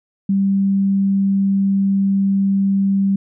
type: tone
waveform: sine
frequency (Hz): 196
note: G3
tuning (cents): 0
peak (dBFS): -13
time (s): 0.29-3.16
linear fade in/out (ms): 5
effects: none